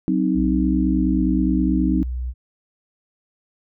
sine chord, C diminished, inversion second, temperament equal with one note detuned, 186.71 / 261.6 / 311.1 Hz, Gb3 / C4 / Eb4, +16 / 0 / 0 cents, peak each -21 dBFS, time 0.08-2.03 s, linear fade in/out 0 ms
sine tone with pitch glide, 61.2 to 62.09 Hz, B1 to B1, -15 to +10 cents, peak -23 dBFS, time 0.34-2.34 s, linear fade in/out 50 ms, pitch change +25 cents, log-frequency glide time 0.69-0.8 s
effects none

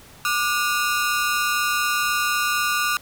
sawtooth ring-modulated tone, 1318.5 Hz, E6, in tune, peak -13 dBFS, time 0.25-2.97 s, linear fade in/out 0 ms, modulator 128 Hz, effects pink hiss -47 dBFS RMS until 3.01 s

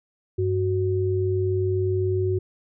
sine tone pair together, 98 / 370.4 Hz, G2 / F#4, 0 / +2 cents, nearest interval octave + major seventh, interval 2302 cents, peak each -23 dBFS, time 0.38-2.39 s, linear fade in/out 10 ms, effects none

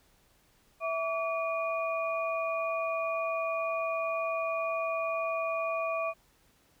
sine tone cluster, 657 / 1145 / 2446 Hz, E5 / D6 / D#7, -6 / -44 / -30 cents, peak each -31 / -34 / -37 dBFS, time 0.8-6.14 s, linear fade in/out 50 ms, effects pink hiss -66 dBFS RMS until 6.8 s

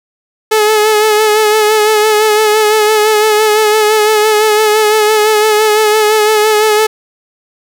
sawtooth tone with vibrato, 428.3 Hz, A4, 47 cents flat, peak -3 dBFS, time 0.51-6.87 s, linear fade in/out 10 ms, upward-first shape sine, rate 5.9 Hz, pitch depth 35 cents each way, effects none

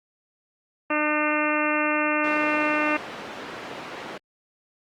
harmonic tone, 301.6 Hz, D4, 46 cents sharp, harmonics 1 / 2 / 3 / 4 / 5 / 6 / 7 / 8 / 9, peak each -27 / -28 / -32 / -28 / -30 / -32 / -31 / -32 / -30 dBFS, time 0.9-2.97 s, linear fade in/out 5 ms
pink band-pass noise, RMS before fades -37 dBFS, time 2.24-4.18 s, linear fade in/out 5 ms, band 290 to 2700 Hz, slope 12 dB/octave
effects Opus 32 kbps

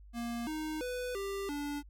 square tone with pitch steps, 235.4 / 310.3 / 497.2 / 395.1 / 289.4 Hz, A#3 / D#4 / B4 / G4 / D4, +17 / -5 / +12 / +14 / -25 cents, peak -36 dBFS, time 0.13-1.83 s, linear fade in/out 50 ms, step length 340 ms, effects added 50 Hz sine -51 dBFS peak until 1.89 s

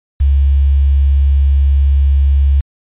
sine tone with quantisation, 69.3 Hz, C#2, in tune, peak -7 dBFS, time 0.2-2.61 s, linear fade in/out 10 ms, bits 6, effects resampled to 8000 Hz

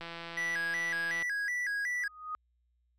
click train, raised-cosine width 0.3 ms, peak -26 dBFS, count 205, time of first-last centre 0.01-1.224 s, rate 168 Hz
triangle tone with vibrato, 1800 Hz, A6, 39 cents sharp, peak -29 dBFS, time 0.37-2.08 s, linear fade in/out 5 ms, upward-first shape square, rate 2.7 Hz, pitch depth 150 cents each way
sine tone with exponential growth, 1244.5 Hz, D#6, in tune, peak -32 dBFS, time 1.9-2.35 s, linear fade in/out 0 ms, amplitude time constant 97 ms
effects added 60 Hz sine -70 dBFS peak until 2.98 s

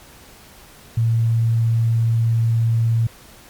sine tone, 114.6 Hz, A#2, 29 cents flat, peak -14 dBFS, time 0.97-3.07 s, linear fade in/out 5 ms, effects pink hiss -45 dBFS RMS until 3.49 s + MP3 96 kbps

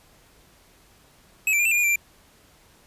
square tone with pitch steps, 2568 / 2341 / 2409 / 2673 / 2404 / 2437 / 2352 / 2367 Hz, E7 / D7 / D7 / E7 / D7 / D#7 / D7 / D7, -46 / -6 / +43 / +23 / +40 / -37 / +2 / +13 cents, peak -19 dBFS, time 1.47-1.958 s, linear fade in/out 2 ms, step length 61 ms, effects pink hiss -56 dBFS RMS until 2.86 s + resampled to 32000 Hz

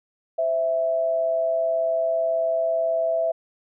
sine tone pair together, 520 / 658.2 Hz, C5 / E5, -11 / -3 cents, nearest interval major third, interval 408 cents, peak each -30 / -20 dBFS, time 0.38-3.32 s, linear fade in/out 10 ms, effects none

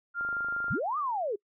sine tone, 1396.9 Hz, F6, in tune, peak -29 dBFS, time 0.14-0.8 s, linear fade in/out 50 ms
click train, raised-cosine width 1 ms, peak -32 dBFS, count 13, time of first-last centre 0.21-0.682 s, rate 25.4 Hz
sine linear two-way sweep, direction up then down, 64.4 to 1244.5 to 373.5 Hz, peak -28 dBFS, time 0.7-1.36 s, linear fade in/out 10 ms, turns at 0.98 s
effects noise-tail reverb RT60 0.1 s tail -26 dB re dry

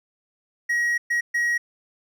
triangle tone bursts at uneven times, 1900 Hz, A#6, 33 cents sharp, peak -18 dBFS, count 3, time 0.69-0.98 / 1.1-1.21 / 1.34-1.58 s, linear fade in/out 10 ms, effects none

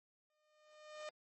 sawtooth tone with exponential growth, 609 Hz, D#5, 37 cents flat, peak -39 dBFS, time 0.3-1.09 s, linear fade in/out 1 ms, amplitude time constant 170 ms, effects low-pass 8000 Hz 12 dB/octave + MP3 32 kbps

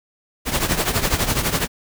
pink noise with tremolo, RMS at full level -17 dBFS, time 0.45-1.68 s, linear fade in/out 50 ms, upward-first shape triangle, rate 12 Hz, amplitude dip 80%, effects none

